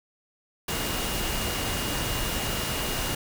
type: tone in noise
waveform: sine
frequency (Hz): 2851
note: F7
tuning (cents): +35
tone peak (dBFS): -37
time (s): 0.68-3.15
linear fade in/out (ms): 5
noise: pink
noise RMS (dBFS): -29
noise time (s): 0.68-3.15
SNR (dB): -11
effects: none